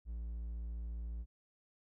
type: tone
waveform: triangle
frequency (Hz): 57.2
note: A#1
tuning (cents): -32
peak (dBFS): -37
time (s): 0.05-1.26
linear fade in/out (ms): 50
effects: none